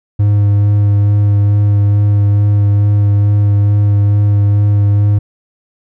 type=tone with vibrato; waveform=triangle; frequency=102.4 Hz; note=G#2; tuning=24 cents flat; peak=-5 dBFS; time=0.19-5.19 s; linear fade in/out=10 ms; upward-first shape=sine; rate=2.3 Hz; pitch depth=12 cents each way; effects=none